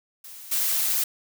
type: noise with level steps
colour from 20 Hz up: blue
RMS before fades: -42 / -24 dBFS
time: 0.24-1.04 s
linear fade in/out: 5 ms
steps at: 0.51 s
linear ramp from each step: 10 ms
effects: none